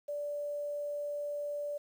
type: tone with quantisation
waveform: sine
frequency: 583 Hz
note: D5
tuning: 13 cents flat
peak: -34 dBFS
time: 0.08-1.78 s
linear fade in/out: 10 ms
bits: 10
effects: none